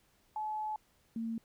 sine tone pair in turn, 858 / 227.3 Hz, A5 / A#3, -44 / -43 cents, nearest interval octave + major seventh, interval 2299 cents, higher first, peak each -34 / -34 dBFS, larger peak neither, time 0.36-0.76 / 1.16-1.38 s, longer first, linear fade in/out 2 ms, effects pink hiss -70 dBFS RMS until 1.44 s

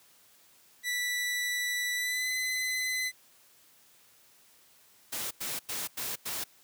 sawtooth tone with pitch glide, 1968 to 2023 Hz, B6 to B6, -7 to +41 cents, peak -26 dBFS, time 0.83-3.12 s, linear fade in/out 50 ms, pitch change +48 cents, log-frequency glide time 1.94-2.31 s
white noise bursts, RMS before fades -35 dBFS, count 5, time 5.12-6.442 s, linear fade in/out 10 ms, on 190 ms, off 93 ms
effects white hiss -61 dBFS RMS until 6.63 s + high-pass 80 Hz 12 dB/octave

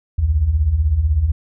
sine beating tone pair, 63.2 / 79.2 Hz, B1 / D#2, +41 / +31 cents, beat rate 16 Hz, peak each -20 / -14 dBFS, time 0.18-1.32 s, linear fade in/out 10 ms, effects none

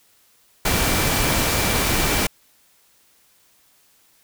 sine tone in noise, 2337 Hz, D7, 9 cents flat, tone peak -31 dBFS, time 0.65-2.27 s, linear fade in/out 5 ms, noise pink, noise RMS -20 dBFS, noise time 0.65-2.27 s, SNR -14 dB, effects white hiss -58 dBFS RMS until 4.23 s

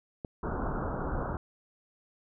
clicks, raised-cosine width 2 ms, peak -23 dBFS, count 2, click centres 0.248 / 0.521 s
pink low-pass noise, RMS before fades -33 dBFS, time 0.43-1.37 s, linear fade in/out 2 ms, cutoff 1500 Hz, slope 96 dB/octave
effects none

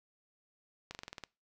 slowing click train, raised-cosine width 0.2 ms, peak -25 dBFS, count 8, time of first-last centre 0.91-1.237 s, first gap 39 ms, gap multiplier 1.06, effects noise-tail reverb RT60 0.3 s tail -24 dB re dry

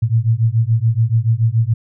sine beating tone pair, 110.4 / 117.4 Hz, A2 / A#2, +6 / +13 cents, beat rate 7 Hz, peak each -15 dBFS, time 0.02-1.74 s, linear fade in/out 10 ms, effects none

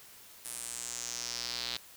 square tone with band-pass filter sweep, 60.1 Hz, B1, 46 cents flat, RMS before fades -39 dBFS, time 0.45-1.77 s, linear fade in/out 0 ms, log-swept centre 10000 to 4000 Hz, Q 3.5, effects white hiss -54 dBFS RMS until 1.96 s

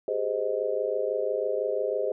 sine chord, Ab major seventh, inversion third, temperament just, 389.3 / 415.3 / 519.1 / 623 Hz, G4 / Ab4 / C5 / Eb5, -12 / 0 / -14 / +2 cents, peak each -34 / -30 / -29 / -31 dBFS, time 0.08-2.12 s, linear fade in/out 2 ms, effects none

